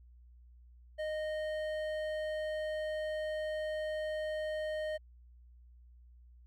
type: tone with hard clipping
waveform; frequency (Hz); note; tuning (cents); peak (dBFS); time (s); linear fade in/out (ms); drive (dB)
sine; 618; D#5; -12; -36; 0.98-4.98; 20; 10
effects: added 60 Hz sine -55 dBFS peak until 6.46 s